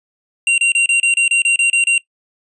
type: tone bursts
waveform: square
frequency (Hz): 2761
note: F7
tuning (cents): -20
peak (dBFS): -11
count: 11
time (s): 0.47-1.98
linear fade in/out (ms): 2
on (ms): 110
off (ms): 30
effects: noise-tail reverb RT60 0.1 s tail -20 dB re dry + resampled to 24000 Hz